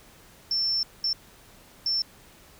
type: tone bursts at uneven times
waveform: sine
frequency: 5380 Hz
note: E8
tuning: 34 cents sharp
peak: -22 dBFS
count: 3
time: 0.51-0.83 / 1.04-1.13 / 1.86-2.02 s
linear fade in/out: 2 ms
effects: tanh soft clip ceiling -18 dBFS + pink hiss -53 dBFS RMS until 2.59 s